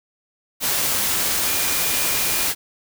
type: tone in noise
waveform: sine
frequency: 2420 Hz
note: D#7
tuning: 49 cents flat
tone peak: -32 dBFS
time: 1.43-2.48 s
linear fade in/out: 50 ms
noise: white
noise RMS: -21 dBFS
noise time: 0.6-2.55 s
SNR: -14 dB
effects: none